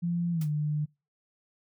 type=tone with pitch glide; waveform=sine; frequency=172.1 to 149.82 Hz; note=F3 to D3; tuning=-25 to +35 cents; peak=-26 dBFS; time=0.02-0.86 s; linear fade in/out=20 ms; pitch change=-240 cents; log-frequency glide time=0.32-0.47 s
type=noise with exponential decay; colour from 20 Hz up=white; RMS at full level=-40 dBFS; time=0.41-0.52 s; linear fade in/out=5 ms; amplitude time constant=22 ms
effects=noise-tail reverb RT60 0.3 s tail -26 dB re dry